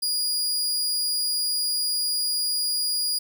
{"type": "tone", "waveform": "sawtooth", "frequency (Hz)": 4871, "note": "D#8", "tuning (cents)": -38, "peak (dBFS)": -20, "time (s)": [0.02, 3.19], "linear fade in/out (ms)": 10, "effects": []}